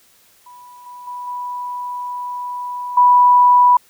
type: tone with level steps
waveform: sine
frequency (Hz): 984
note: B5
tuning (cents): -7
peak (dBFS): -38 / -33 / -26 / -23 / -7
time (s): 0.46-3.77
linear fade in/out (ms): 5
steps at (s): 0.86 / 1.07 / 1.27 / 2.97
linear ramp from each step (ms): 5
effects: white hiss -53 dBFS RMS until 3.89 s